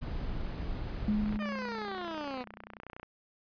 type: noise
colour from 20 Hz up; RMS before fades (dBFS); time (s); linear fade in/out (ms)
brown; -36; 0.01-1.38; 20
type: tone with exponential decay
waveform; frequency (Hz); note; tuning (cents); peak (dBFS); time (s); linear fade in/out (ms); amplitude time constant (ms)
sine; 210.4; G#3; +23; -25; 1.08-2.79; 2; 370
type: click train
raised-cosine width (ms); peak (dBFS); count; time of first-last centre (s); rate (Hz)
0.5; -29; 55; 1.26-3.03; 30.5
type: exponential sweep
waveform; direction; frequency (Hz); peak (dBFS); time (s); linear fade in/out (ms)
15% pulse; down; 622.3 to 243.7; -30; 1.39-2.44; 20
effects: resampled to 11025 Hz